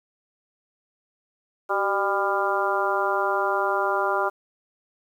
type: harmonic tone with a mistuned harmonic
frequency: 199.4 Hz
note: G3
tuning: 30 cents sharp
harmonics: 2 / 3 / 4 / 5 / 6 / 7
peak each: -28 / -28 / -28 / -28 / -28 / -28 dBFS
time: 1.69-4.3 s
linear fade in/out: 20 ms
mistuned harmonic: 2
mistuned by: -55 cents
effects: 9-bit